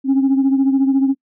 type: beating tone pair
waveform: sine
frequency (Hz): 268.8 / 282.8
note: C4 / C#4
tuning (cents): +47 / +35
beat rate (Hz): 14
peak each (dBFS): -11 / -18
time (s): 0.04-1.15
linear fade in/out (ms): 50
effects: noise-tail reverb RT60 0.1 s tail -23 dB re dry + tanh soft clip ceiling -8 dBFS